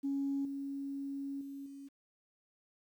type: tone with level steps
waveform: sine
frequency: 277.2 Hz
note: C#4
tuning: in tune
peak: -31 / -37 / -42 / -46 dBFS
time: 0.03-1.89 s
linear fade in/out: 20 ms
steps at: 0.45 / 1.41 / 1.66 s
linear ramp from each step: 2 ms
effects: tanh soft clip ceiling -27 dBFS + 11-bit